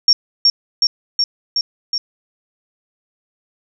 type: tone with echo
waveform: sine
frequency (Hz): 5520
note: F8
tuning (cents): -21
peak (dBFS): -6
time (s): 0.08-0.13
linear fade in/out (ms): 2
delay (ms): 370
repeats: 5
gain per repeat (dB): -2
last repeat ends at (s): 1.98
effects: none